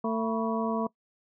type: harmonic tone with a mistuned harmonic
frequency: 224.4 Hz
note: A3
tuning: 34 cents sharp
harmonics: 1 / 2 / 3 / 4 / 5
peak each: -29 / -32 / -34 / -35 / -36 dBFS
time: 0.04-0.87 s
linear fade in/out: 5 ms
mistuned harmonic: 4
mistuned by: +140 cents
effects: noise-tail reverb RT60 0.1 s tail -22 dB re dry